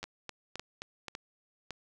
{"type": "two click trains", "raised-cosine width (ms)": 0.2, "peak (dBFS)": [-22, -21], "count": [5, 4], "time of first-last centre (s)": [[0.03, 1.083], [0.04, 1.707]], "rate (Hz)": [3.8, 1.8], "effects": []}